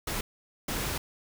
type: noise bursts at uneven times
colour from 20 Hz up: pink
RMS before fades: -32 dBFS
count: 2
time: 0.07-0.21 / 0.68-0.98 s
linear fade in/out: 5 ms
effects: none